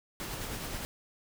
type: noise with tremolo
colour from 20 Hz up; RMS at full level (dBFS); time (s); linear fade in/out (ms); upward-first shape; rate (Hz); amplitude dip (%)
pink; -37; 0.2-0.85; 0; sine; 9.6; 30
effects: none